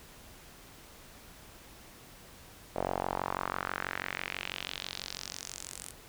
sawtooth tone with band-pass filter sweep, 46.09 Hz, F#1, 6 cents flat, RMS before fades -38 dBFS, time 2.75-5.92 s, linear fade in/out 20 ms, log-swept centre 630 to 9500 Hz, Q 2.5, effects pink hiss -53 dBFS RMS until 6.08 s

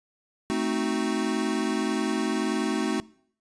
square chord, A diminished seventh, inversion none, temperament equal, 220 / 261.6 / 311.1 / 370 Hz, A3 / C4 / Eb4 / Gb4, 0 / 0 / 0 / 0 cents, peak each -31 dBFS, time 0.5-3 s, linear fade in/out 0 ms, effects noise-tail reverb RT60 0.6 s tail -22 dB re dry + resampled to 22050 Hz

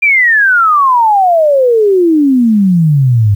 sine exponential sweep, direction down, 2410 to 98.5 Hz, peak -5 dBFS, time 0.02-3.35 s, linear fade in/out 10 ms, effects 7-bit

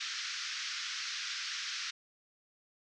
white band-pass noise, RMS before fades -39 dBFS, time 0-1.91 s, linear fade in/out 10 ms, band 1300 to 6000 Hz, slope 48 dB/octave, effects none

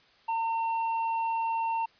triangle tone with hard clipping, 909 Hz, A#5, 44 cents flat, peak -28 dBFS, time 0.28-1.86 s, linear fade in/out 10 ms, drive 8 dB, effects white hiss -61 dBFS RMS until 1.99 s + resampled to 11025 Hz

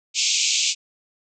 white band-pass noise, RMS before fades -21 dBFS, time 0.14-0.75 s, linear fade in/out 50 ms, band 2300 to 7500 Hz, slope 96 dB/octave, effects none

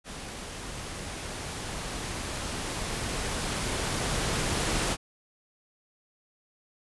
pink noise with level ramp, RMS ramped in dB -40 to -27 dBFS, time 0.04-4.97 s, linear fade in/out 50 ms, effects resampled to 24000 Hz

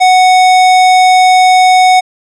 sine tone with hard clipping, 740 Hz, F#5, in tune, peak -5 dBFS, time 0-2.01 s, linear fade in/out 20 ms, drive 16 dB, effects resampled to 32000 Hz

